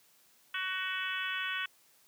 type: harmonic tone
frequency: 374.2 Hz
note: F#4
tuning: 20 cents sharp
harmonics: 3 / 4 / 5 / 6 / 7 / 8 / 9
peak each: -42 / -37 / -40 / -44 / -40 / -41 / -44 dBFS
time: 0.54-1.66 s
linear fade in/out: 5 ms
effects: white hiss -65 dBFS RMS until 2.07 s + high-pass 100 Hz 12 dB/octave